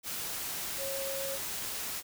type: tone in noise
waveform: sine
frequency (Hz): 545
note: C#5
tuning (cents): -29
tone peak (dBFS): -36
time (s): 0.77-1.39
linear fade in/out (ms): 50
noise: white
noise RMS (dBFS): -37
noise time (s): 0.03-2.03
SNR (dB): -2
effects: none